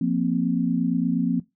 sine chord, F suspended fourth, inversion none, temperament equal, 174.61 / 233.1 / 261.6 Hz, F3 / Bb3 / C4, 0 / 0 / 0 cents, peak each -24 dBFS, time 0.01-1.4 s, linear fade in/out 5 ms, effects noise-tail reverb RT60 0.2 s tail -19 dB re dry

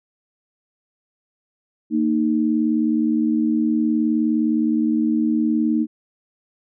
sine tone pair together, 229.5 / 308.9 Hz, A#3 / D#4, -27 / -12 cents, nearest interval perfect fourth, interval 515 cents, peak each -19 / -19 dBFS, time 1.9-5.87 s, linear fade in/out 50 ms, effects none

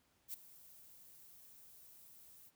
violet noise with ADSR envelope, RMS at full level -42 dBFS, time 0.28-2.51 s, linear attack 55 ms, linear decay 11 ms, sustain -18 dB, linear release 38 ms, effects pink hiss -75 dBFS RMS until 2.55 s + high-pass 60 Hz 12 dB/octave

